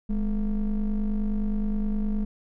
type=ring-modulated tone; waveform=triangle; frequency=116.4 Hz; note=A#2; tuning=2 cents flat; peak=-18 dBFS; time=0.09-2.25 s; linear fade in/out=10 ms; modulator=91.6 Hz; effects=none